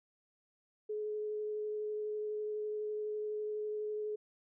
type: tone with vibrato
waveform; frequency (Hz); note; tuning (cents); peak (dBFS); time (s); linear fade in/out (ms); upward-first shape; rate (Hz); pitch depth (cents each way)
sine; 424.3; G#4; +37; -35; 0.89-4.16; 10; sine; 12; 9
effects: none